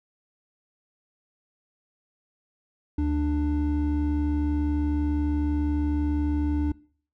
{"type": "tone pair together", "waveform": "triangle", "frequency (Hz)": [74, 296], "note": ["D2", "D4"], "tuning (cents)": [14, 14], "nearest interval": "2 octaves", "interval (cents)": 2400, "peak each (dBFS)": -23, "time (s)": [2.98, 6.72], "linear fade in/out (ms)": 5, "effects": ["noise-tail reverb RT60 0.5 s tail -22 dB re dry"]}